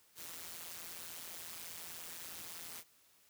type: noise with amplitude modulation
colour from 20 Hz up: white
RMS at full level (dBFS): -44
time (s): 0.15-2.84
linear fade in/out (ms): 50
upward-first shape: sine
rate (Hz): 168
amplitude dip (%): 90
effects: white hiss -68 dBFS RMS until 3.29 s + high-pass 60 Hz 12 dB/octave